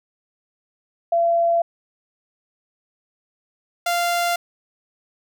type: tone pair in turn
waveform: sine / sawtooth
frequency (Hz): 679 / 694.5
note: F5 / F5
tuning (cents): -49 / -10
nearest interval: unison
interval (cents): 39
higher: second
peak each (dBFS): -15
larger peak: neither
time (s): 1.12-1.62 / 3.86-4.36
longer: neither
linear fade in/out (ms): 5
effects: none